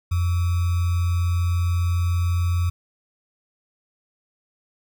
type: tone with sample-and-hold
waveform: sine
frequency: 87.31 Hz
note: F2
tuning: in tune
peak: -18 dBFS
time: 0.11-2.7 s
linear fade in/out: 10 ms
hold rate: 1225 Hz
effects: none